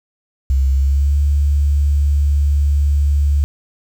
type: tone with pitch glide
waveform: sine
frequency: 67.1 to 71.92 Hz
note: C2 to D2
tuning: +44 to -36 cents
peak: -11 dBFS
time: 0.5-3.44 s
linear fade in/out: 0 ms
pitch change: +120 cents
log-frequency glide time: 0.71-1.17 s
effects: 7-bit